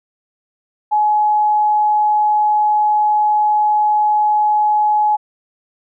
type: tone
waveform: sine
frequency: 845 Hz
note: G#5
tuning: 30 cents sharp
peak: -11 dBFS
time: 0.91-5.17 s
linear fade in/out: 20 ms
effects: none